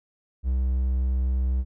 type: tone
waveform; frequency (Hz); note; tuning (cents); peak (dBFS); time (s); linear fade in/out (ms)
triangle; 64; C2; -38; -19; 0.43-1.65; 50
effects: none